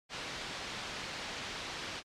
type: low-pass noise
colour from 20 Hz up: white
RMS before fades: -41 dBFS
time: 0.09-2.03 s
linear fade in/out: 50 ms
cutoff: 4200 Hz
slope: 12 dB/octave
effects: low-pass 7000 Hz 12 dB/octave + MP3 96 kbps